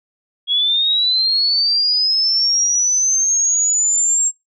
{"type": "linear sweep", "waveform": "sine", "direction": "up", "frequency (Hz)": [3311, 7560], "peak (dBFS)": -13, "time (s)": [0.47, 4.32], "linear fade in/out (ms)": 50, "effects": ["noise-tail reverb RT60 0.2 s tail -25 dB re dry"]}